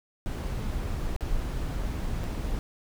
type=noise with dropouts; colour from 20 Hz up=brown; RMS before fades=-30 dBFS; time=0.26-2.59 s; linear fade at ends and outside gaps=0 ms; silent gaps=1.163-1.208 / 2.235-2.24 s; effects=none